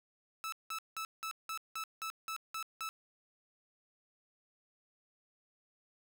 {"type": "tone bursts", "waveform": "sawtooth", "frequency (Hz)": 1310, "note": "E6", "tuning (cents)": -11, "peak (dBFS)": -34, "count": 10, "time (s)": [0.44, 2.89], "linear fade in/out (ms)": 0, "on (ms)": 83, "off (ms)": 180, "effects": []}